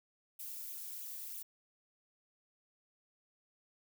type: noise with flanger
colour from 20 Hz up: violet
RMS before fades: -45 dBFS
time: 0.39-1.43 s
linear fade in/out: 10 ms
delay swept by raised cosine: 0.3 to 2.7 ms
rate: 3.1 Hz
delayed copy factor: +0.75
effects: none